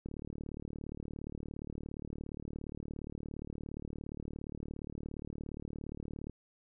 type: click train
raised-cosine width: 3 ms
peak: -29 dBFS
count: 233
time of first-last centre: 0.06-6.297 s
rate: 37.2 Hz
effects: none